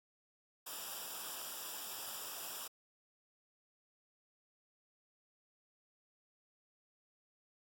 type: noise with comb filter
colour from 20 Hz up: white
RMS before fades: -45 dBFS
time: 0.66-2.68 s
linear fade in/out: 10 ms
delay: 0.47 ms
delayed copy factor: -0.8
effects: AAC 64 kbps